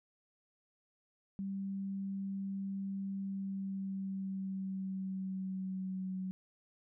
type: tone with pitch glide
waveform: sine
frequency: 195.3 to 187.34 Hz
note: G3 to F#3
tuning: -6 to +22 cents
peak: -36 dBFS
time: 1.39-6.31 s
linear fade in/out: 0 ms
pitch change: -72 cents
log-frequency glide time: 3.2-6.18 s
effects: none